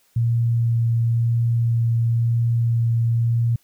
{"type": "tone with vibrato", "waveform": "sine", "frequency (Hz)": 116.54, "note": "A#2", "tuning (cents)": 0, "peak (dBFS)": -16, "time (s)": [0.16, 3.56], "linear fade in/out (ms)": 5, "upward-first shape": "sine", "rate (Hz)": 0.98, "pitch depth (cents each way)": 9, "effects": ["white hiss -61 dBFS RMS until 3.63 s"]}